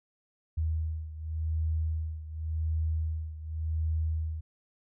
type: beating tone pair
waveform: sine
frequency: 79.2 / 80.09 Hz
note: D#2 / E2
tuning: +31 / -49 cents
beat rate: 0.89 Hz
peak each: -30 / -34 dBFS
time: 0.57-4.41 s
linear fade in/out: 10 ms
effects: none